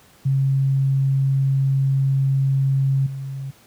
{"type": "tone with level steps", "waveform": "sine", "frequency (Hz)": 135.7, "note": "C#3", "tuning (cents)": -36, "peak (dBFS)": [-15, -26], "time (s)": [0.25, 3.51], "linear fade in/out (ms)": 10, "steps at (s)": 3.06, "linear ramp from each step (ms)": 5, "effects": ["pink hiss -52 dBFS RMS until 3.66 s", "high-pass 80 Hz 12 dB/octave"]}